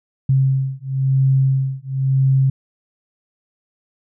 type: beating tone pair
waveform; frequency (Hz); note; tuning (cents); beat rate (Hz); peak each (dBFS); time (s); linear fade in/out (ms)
sine; 133.4 / 134.38; C3 / C3; +34 / +47; 0.98; -17; 0.29-2.5; 5
effects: none